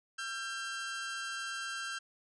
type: tone pair together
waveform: sawtooth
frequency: 1357 / 1585.4 Hz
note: E6 / G6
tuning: +50 / +19 cents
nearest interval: minor third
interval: 269 cents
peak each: -38 / -35 dBFS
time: 0.18-1.99 s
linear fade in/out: 10 ms
effects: resampled to 22050 Hz